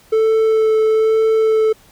triangle tone with vibrato, 440 Hz, A4, in tune, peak -9 dBFS, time 0.12-1.73 s, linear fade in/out 10 ms, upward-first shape sine, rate 1.1 Hz, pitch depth 10 cents each way, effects pink hiss -49 dBFS RMS until 1.91 s

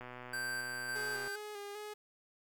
click train, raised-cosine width 0.5 ms, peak -32 dBFS, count 158, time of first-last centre 0.01-1.276 s, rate 124 Hz
square tone with tremolo, 1563 Hz, G6, 6 cents flat, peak -37 dBFS, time 0.33-1.36 s, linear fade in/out 5 ms, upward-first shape square, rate 1.8 Hz, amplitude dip 30%
sawtooth tone with vibrato, 413.4 Hz, G#4, 8 cents flat, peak -39 dBFS, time 0.95-1.94 s, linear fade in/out 10 ms, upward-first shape square, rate 2.5 Hz, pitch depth 30 cents each way
effects 11-bit

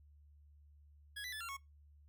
25% pulse tone with pitch steps, 1667 / 1984 / 1735 / 1376 / 1101 Hz, G#6 / B6 / A6 / F6 / C#6, +6 / +7 / -25 / -26 / -12 cents, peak -39 dBFS, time 1.16-1.57 s, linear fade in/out 10 ms, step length 82 ms, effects noise-tail reverb RT60 0.2 s tail -22 dB re dry + added 73 Hz sine -60 dBFS peak until 2.08 s

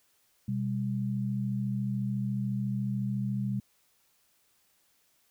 sine tone pair together, 125.99 / 200 Hz, B2 / G3, +35 / +35 cents, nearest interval minor sixth, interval 800 cents, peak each -31 / -31 dBFS, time 0.48-3.6 s, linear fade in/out 5 ms, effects white hiss -69 dBFS RMS until 5.3 s

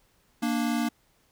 square tone pair together, 233.3 / 293.7 Hz, A#3 / D4, +2 / 0 cents, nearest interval major third, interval 398 cents, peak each -27 / -30 dBFS, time 0.42-0.89 s, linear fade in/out 10 ms, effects pink hiss -66 dBFS RMS until 1.31 s

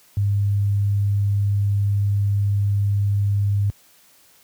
sine tone, 101 Hz, G#2, 48 cents flat, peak -16 dBFS, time 0.17-3.7 s, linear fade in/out 0 ms, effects white hiss -54 dBFS RMS until 4.43 s + high-pass 60 Hz 12 dB/octave

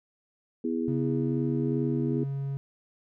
harmonic tone, 82.41 Hz, E2, in tune, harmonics 3 / 4 / 5, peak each -29 / -31 / -33 dBFS, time 0.64-2.24 s, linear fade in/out 5 ms
triangle tone with pitch glide, 136.5 to 138.01 Hz, C#3 to C#3, -26 to -7 cents, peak -27 dBFS, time 0.88-2.57 s, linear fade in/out 0 ms, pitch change +19 cents, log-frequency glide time 1.33-1.46 s
effects none

